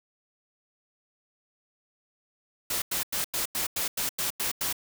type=noise bursts; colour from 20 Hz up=white; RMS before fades=-29 dBFS; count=10; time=2.7-4.728 s; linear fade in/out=5 ms; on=120 ms; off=92 ms; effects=none